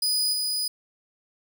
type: tone with level steps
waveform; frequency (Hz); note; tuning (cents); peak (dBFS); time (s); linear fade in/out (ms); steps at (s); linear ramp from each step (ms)
sawtooth; 4966; D#8; -4; -19 / -22; 0.02-0.68; 5; 0.32; 20
effects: none